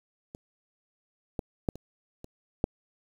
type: clicks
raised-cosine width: 2 ms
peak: -28 / -17 / -13 / -29 / -29 / -10 dBFS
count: 6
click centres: 0.349 / 1.392 / 1.688 / 1.756 / 2.244 / 2.641 s
effects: 8-bit